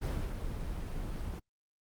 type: noise with ADSR envelope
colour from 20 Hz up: brown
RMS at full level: -31 dBFS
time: 0.01-1.4 s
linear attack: 24 ms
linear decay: 290 ms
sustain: -6 dB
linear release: 18 ms
effects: Opus 24 kbps